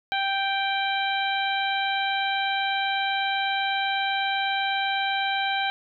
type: harmonic tone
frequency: 784 Hz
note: G5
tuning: in tune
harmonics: 1 / 2 / 3 / 4 / 5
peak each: -26 / -29 / -31 / -32 / -33 dBFS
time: 0.12-5.7 s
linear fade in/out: 0 ms
effects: none